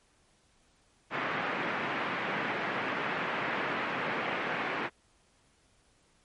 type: band-pass noise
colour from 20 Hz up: white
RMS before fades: -33 dBFS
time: 1.1-4.9 s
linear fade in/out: 50 ms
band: 140 to 2200 Hz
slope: 24 dB/octave
effects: pink hiss -67 dBFS RMS until 6.24 s + MP3 48 kbps